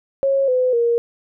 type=tone with pitch steps; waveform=sine; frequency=546 / 506.5 / 469.9 Hz; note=C#5 / B4 / A#4; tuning=-26 / +44 / +14 cents; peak=-14 dBFS; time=0.23-0.98 s; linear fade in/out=0 ms; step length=250 ms; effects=none